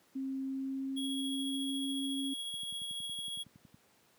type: tone with pitch glide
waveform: sine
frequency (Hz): 267.3 to 271.8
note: C4 to C#4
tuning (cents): +37 to -34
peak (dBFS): -34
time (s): 0.15-2.34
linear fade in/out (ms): 10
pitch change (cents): +29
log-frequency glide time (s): 0.44-1.82
type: tone with tremolo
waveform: square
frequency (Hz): 3322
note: G#7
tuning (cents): 0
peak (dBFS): -37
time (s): 0.96-3.44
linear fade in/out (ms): 20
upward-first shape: triangle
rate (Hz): 14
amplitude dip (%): 30
type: click train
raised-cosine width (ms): 5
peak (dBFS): -39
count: 14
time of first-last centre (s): 2.54-3.744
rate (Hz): 10.8
effects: pink hiss -67 dBFS RMS until 4.18 s + high-pass 150 Hz 12 dB/octave